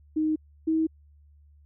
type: tone pair in turn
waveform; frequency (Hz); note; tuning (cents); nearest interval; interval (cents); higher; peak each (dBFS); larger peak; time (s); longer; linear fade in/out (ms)
sine; 311.1 / 319.7; D#4 / D#4; 0 / +47; unison; 47; second; -22 / -21; second; 0.16-0.36 / 0.67-0.87; neither; 10
effects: added 73 Hz sine -53 dBFS peak until 1.65 s